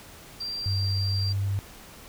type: tone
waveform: sine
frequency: 4721 Hz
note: D8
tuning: 8 cents sharp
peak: -30 dBFS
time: 0.4-1.33 s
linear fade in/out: 10 ms
type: tone with pitch glide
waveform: sine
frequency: 97.9 to 98.81 Hz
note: G2 to G2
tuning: -2 to +14 cents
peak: -24 dBFS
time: 0.66-1.59 s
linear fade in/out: 0 ms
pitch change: +16 cents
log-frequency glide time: 1.03-1.46 s
effects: pink hiss -47 dBFS RMS until 2.08 s